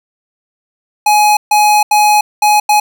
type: tone bursts at uneven times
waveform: square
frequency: 840 Hz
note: G#5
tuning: 19 cents sharp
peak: -7 dBFS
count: 5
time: 1.06-1.37 / 1.51-1.83 / 1.91-2.21 / 2.42-2.6 / 2.69-2.8 s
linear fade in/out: 5 ms
effects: none